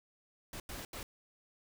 pink noise bursts at uneven times, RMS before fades -44 dBFS, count 3, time 0.53-0.6 / 0.69-0.85 / 0.93-1.03 s, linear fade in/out 2 ms, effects none

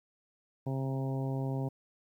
harmonic tone with a mistuned harmonic, 133.7 Hz, C3, 38 cents sharp, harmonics 1 / 2 / 3 / 4 / 5 / 6 / 7, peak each -32 / -38 / -42 / -44 / -46 / -48 / -49 dBFS, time 0.66-1.69 s, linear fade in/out 10 ms, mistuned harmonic 1, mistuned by +17 cents, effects 11-bit

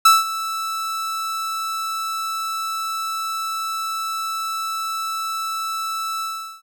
45% pulse tone with ADSR envelope, 1318.5 Hz, E6, in tune, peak -7 dBFS, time 0.05-6.62 s, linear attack 7 ms, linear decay 180 ms, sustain -16 dB, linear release 400 ms, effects none

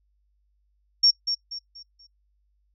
sine tone with echo, 5510 Hz, F8, 24 cents flat, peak -14 dBFS, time 1.03-1.11 s, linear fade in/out 10 ms, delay 240 ms, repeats 4, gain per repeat -9 dB, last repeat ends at 2.07 s, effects noise-tail reverb RT60 0.1 s tail -20 dB re dry + added 50 Hz sine -65 dBFS peak until 2.74 s

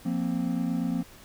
triangle chord, F suspended fourth, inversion none, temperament equal, 174.61 / 233.1 / 261.6 Hz, F3 / Bb3 / C4, 0 / 0 / 0 cents, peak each -28 dBFS, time 0.05-1.03 s, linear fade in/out 10 ms, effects pink hiss -51 dBFS RMS until 1.24 s

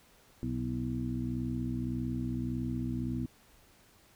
harmonic tone with a mistuned harmonic, 61.74 Hz, B1, in tune, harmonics 1 / 2 / 3 / 4 / 5, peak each -41 / -36 / -42 / -35 / -41 dBFS, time 0.43-3.26 s, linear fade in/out 0 ms, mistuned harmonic 5, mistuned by +77 cents, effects pink hiss -62 dBFS RMS until 4.15 s

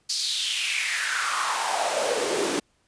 pink noise with high-pass filter sweep, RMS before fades -26 dBFS, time 0.09-2.6 s, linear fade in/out 10 ms, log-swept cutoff 4900 to 300 Hz, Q 4.4, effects pink hiss -67 dBFS RMS until 2.87 s + resampled to 22050 Hz

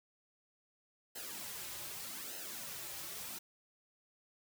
white noise with flanger, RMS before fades -45 dBFS, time 1.15-3.39 s, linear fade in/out 10 ms, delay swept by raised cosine 0.86 to 4.46 ms, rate 0.83 Hz, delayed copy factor -0.75, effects none

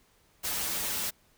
white noise with comb filter, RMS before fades -32 dBFS, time 0.43-1.11 s, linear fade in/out 20 ms, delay 7.6 ms, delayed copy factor -0.7, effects pink hiss -65 dBFS RMS until 1.37 s

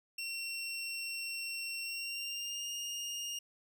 25% pulse tone with pitch glide, 2725 to 2836 Hz, F7 to F7, -43 to +26 cents, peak -34 dBFS, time 0.18-3.39 s, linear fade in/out 5 ms, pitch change +69 cents, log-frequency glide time 1.82-2.7 s, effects none

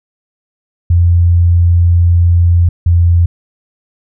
sine tone pair in turn, 86.4 / 85.95 Hz, F2 / F2, -18 / -27 cents, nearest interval unison, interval 9 cents, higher first, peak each -5 dBFS, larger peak neither, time 0.9-2.69 / 2.86-3.26 s, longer first, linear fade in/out 5 ms, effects none

